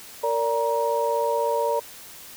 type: tone cluster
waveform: sine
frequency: 462 / 578 / 944 Hz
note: A#4 / D5 / A#5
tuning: -16 / -28 / +22 cents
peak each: -25 dBFS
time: 0.23-1.8 s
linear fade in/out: 10 ms
effects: white hiss -43 dBFS RMS until 2.36 s